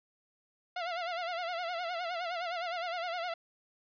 sawtooth tone with vibrato, 695 Hz, F5, 9 cents flat, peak -30 dBFS, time 0.76-3.34 s, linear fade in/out 5 ms, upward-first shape sine, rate 9.7 Hz, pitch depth 89 cents each way, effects resampled to 11025 Hz + 12-bit

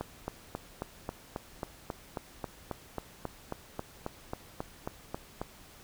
click train, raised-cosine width 1 ms, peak -20 dBFS, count 21, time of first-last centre 0.01-5.415 s, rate 3.7 Hz, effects pink hiss -54 dBFS RMS until 5.83 s

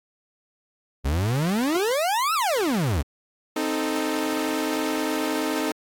40% pulse exponential two-way sweep, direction up then down, 63.2 to 1371 to 63.2 Hz, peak -20 dBFS, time 1.04-3.03 s, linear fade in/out 20 ms, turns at 2.34 s
sawtooth chord, A diminished, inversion first, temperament equal, 261.6 / 311.1 / 440 Hz, C4 / Eb4 / A4, 0 / 0 / 0 cents, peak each -25 / -22 / -26 dBFS, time 3.56-5.72 s, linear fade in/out 5 ms
effects AAC 64 kbps

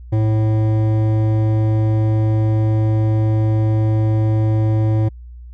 sine tone with hard clipping, 109.1 Hz, A2, 14 cents flat, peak -15 dBFS, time 0.12-5.09 s, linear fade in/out 10 ms, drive 12 dB, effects added 60 Hz sine -33 dBFS peak until 5.53 s

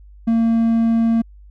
triangle tone with hard clipping, 228.4 Hz, A#3, 35 cents flat, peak -14 dBFS, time 0.27-1.22 s, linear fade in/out 10 ms, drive 6 dB, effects added 50 Hz sine -40 dBFS peak until 1.5 s

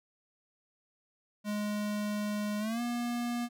square tone with pitch glide, 208.5 to 239.5 Hz, G#3 to A#3, +7 to +47 cents, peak -32 dBFS, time 1.44-3.49 s, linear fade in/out 50 ms, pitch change +240 cents, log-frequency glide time 2.59-2.81 s, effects none

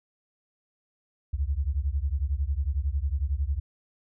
sine beating tone pair, 65.4 / 76.4 Hz, C2 / D#2, 0 / -31 cents, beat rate 11 Hz, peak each -27 / -28 dBFS, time 1.33-3.6 s, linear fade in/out 10 ms, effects none

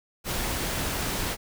pink noise with amplitude modulation, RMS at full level -28 dBFS, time 0.24-1.37 s, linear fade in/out 50 ms, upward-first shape sine, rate 223 Hz, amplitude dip 25%, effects none

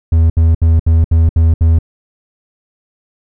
triangle tone bursts, 81.6 Hz, E2, 17 cents flat, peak -4 dBFS, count 7, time 0.12-1.788 s, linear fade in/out 5 ms, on 180 ms, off 68 ms, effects none

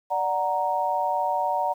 sine chord, D augmented, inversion none, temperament equal, 587.3 / 740 / 932.3 Hz, D5 / F#5 / A#5, 0 / 0 / 0 cents, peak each -29 / -26 / -25 dBFS, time 0.1-1.74 s, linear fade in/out 20 ms, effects 9-bit

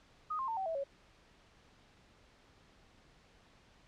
sine tone with pitch steps, 1244.5 / 1058.7 / 900.6 / 766.1 / 651.7 / 554.4 Hz, D#6 / C6 / A5 / G5 / E5 / C#5, 0 / +20 / +40 / -40 / -20 / 0 cents, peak -34 dBFS, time 0.3-0.84 s, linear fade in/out 10 ms, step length 90 ms, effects pink hiss -64 dBFS RMS until 3.87 s + low-pass 5000 Hz 12 dB/octave

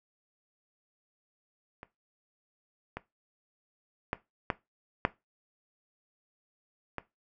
clicks, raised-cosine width 0.5 ms, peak -28 / -21 / -14 / -12 / -8 / -19 dBFS, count 6, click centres 1.831 / 2.97 / 4.131 / 4.502 / 5.051 / 6.983 s, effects noise-tail reverb RT60 0.2 s tail -17 dB re dry

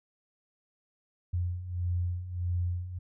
sine beating tone pair, 87.31 / 88.91 Hz, F2 / F2, 0 / +31 cents, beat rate 1.6 Hz, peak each -35 / -30 dBFS, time 1.33-2.99 s, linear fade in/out 10 ms, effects none

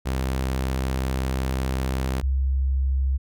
sawtooth / sine tone pair in turn, 65.41 / 66.67 Hz, C2 / C2, 0 / +33 cents, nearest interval unison, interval 33 cents, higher second, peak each -19 dBFS, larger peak neither, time 0.05-2.22 / 2.22-3.18 s, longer first, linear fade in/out 20 ms, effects none

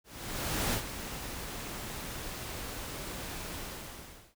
pink noise with ADSR envelope, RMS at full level -30 dBFS, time 0.04-4.35 s, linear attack 690 ms, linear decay 88 ms, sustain -10 dB, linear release 770 ms, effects none

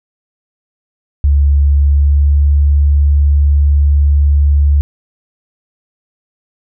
sine tone with pitch glide, 71.1 to 71.97 Hz, C#2 to D2, +45 to -34 cents, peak -6 dBFS, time 1.24-4.81 s, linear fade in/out 0 ms, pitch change +21 cents, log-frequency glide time 1.8-2.39 s, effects none

